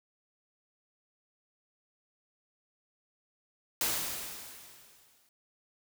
white noise with exponential decay, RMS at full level -29 dBFS, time 3.81-5.29 s, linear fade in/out 1 ms, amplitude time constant 320 ms, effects none

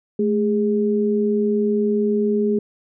sine tone pair together, 215.9 / 411.4 Hz, A3 / G#4, -33 / -16 cents, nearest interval major seventh, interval 1117 cents, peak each -19 dBFS, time 0.19-2.59 s, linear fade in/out 5 ms, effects none

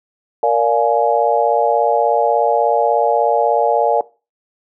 sine chord, Bb dominant seventh, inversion none, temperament just, 466.2 / 582.7 / 699.2 / 839.1 Hz, Bb4 / D5 / F5 / Ab5, 0 / -14 / +2 / +18 cents, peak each -17 dBFS, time 0.43-4.01 s, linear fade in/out 2 ms, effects noise-tail reverb RT60 0.3 s tail -19 dB re dry

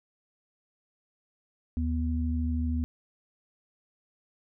sine tone pair together, 77.05 / 244.2 Hz, D#2 / B3, -16 / -19 cents, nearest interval octave + minor sixth, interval 1997 cents, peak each -27 / -31 dBFS, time 1.77-2.84 s, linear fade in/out 0 ms, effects none

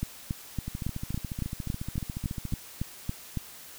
two click trains, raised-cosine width 5 ms, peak -17 / -21 dBFS, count 13 / 27, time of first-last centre 0.03-3.373 / 0.68-2.524 s, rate 3.59 / 14.1 Hz, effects white hiss -47 dBFS RMS until 3.78 s

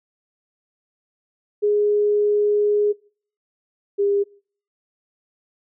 sine tone pair in turn, 415.3 / 403 Hz, G#4 / G4, 0 / +48 cents, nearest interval minor second, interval 52 cents, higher first, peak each -15 / -16 dBFS, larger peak first, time 1.62-2.93 / 3.98-4.24 s, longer first, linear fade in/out 20 ms, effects noise-tail reverb RT60 0.5 s tail -24 dB re dry

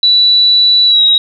sine tone with pitch glide, 3950 to 3822 Hz, B7 to A#7, 0 to +43 cents, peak -5 dBFS, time 0.03-1.18 s, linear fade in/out 2 ms, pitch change -57 cents, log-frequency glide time 0.86-1.04 s, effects none

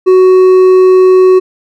triangle tone with hard clipping, 371.9 Hz, F#4, 9 cents sharp, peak -3 dBFS, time 0.06-1.4 s, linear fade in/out 20 ms, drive 7 dB, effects none

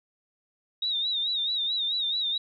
sine tone with vibrato, 3756 Hz, A#7, 12 cents sharp, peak -25 dBFS, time 0.82-2.38 s, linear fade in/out 5 ms, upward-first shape sine, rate 4.6 Hz, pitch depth 88 cents each way, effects none

